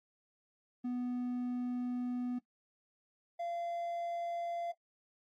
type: tone pair in turn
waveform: triangle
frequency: 246.9 / 686.7 Hz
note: B3 / F5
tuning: 0 / -29 cents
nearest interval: octave + tritone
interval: 1771 cents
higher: second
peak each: -32 / -34 dBFS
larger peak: first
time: 0.84-2.39 / 3.39-4.72 s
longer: first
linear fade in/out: 10 ms
effects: noise-tail reverb RT60 0.1 s tail -18 dB re dry + AAC 48 kbps